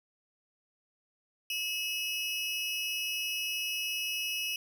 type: tone pair together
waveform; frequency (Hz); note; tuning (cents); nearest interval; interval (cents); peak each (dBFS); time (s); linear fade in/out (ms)
35% pulse; 2590 / 2907; E7 / F#7; -31 / -31; major second; 200; -33 / -33; 1.5-4.56; 2
effects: none